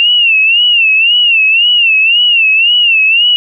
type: tone with vibrato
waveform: sine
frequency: 2745 Hz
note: F7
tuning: 31 cents flat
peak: -5 dBFS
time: 0-3.36 s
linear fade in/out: 0 ms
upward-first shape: sine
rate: 1.9 Hz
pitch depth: 120 cents each way
effects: none

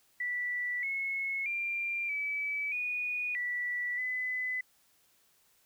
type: tone with pitch steps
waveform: sine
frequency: 1964 / 2184 / 2381 / 2296 / 2464 / 1958 / 2010 Hz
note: B6 / C#7 / D7 / D7 / D#7 / B6 / B6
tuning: -10 / -26 / +23 / -40 / -17 / -15 / +30 cents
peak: -31 dBFS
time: 0.2-4.61 s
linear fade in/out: 5 ms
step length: 630 ms
effects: white hiss -68 dBFS RMS until 5.65 s

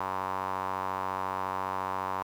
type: tone with band-pass filter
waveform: sawtooth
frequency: 94.4 Hz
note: F#2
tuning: 35 cents sharp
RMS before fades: -33 dBFS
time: 0-2.23 s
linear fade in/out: 5 ms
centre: 1000 Hz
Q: 4.4
effects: 9-bit

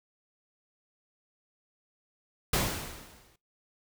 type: noise with exponential decay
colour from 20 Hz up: pink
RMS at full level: -25 dBFS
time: 2.53-3.36 s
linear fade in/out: 5 ms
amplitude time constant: 180 ms
effects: noise-tail reverb RT60 0.2 s tail -21 dB re dry

